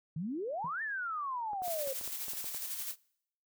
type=exponential two-way sweep; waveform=sine; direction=up then down; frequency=146.83 to 1827 to 523 Hz; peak=-34 dBFS; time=0.16-1.93 s; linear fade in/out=5 ms; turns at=0.82 s
type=tone with exponential decay; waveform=triangle; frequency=164.81 Hz; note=E3; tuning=in tune; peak=-36 dBFS; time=0.64-0.73 s; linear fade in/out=5 ms; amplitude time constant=18 ms
type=clicks; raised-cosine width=1 ms; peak=-36 dBFS; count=10; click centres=1.533 / 1.62 / 1.68 / 1.874 / 2.012 / 2.077 / 2.282 / 2.334 / 2.443 / 2.546 s
type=noise with tremolo; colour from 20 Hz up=blue; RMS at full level=-38 dBFS; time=1.62-2.96 s; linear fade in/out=50 ms; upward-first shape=square; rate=12 Hz; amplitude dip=35%
effects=noise-tail reverb RT60 0.7 s tail -24 dB re dry